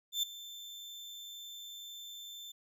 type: tone with ADSR envelope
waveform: 35% pulse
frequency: 3549 Hz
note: A7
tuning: 14 cents sharp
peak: -26 dBFS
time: 0.12-2.52 s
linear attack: 110 ms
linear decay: 6 ms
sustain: -17 dB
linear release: 8 ms
effects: none